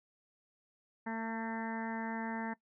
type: harmonic tone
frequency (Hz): 225.3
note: A3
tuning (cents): +41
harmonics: 1 / 2 / 3 / 4 / 5 / 6 / 7 / 8 / 9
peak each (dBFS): -38 / -47 / -48 / -41 / -53 / -53 / -49 / -47 / -51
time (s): 1.06-2.54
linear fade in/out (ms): 10
effects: noise-tail reverb RT60 0.1 s tail -20 dB re dry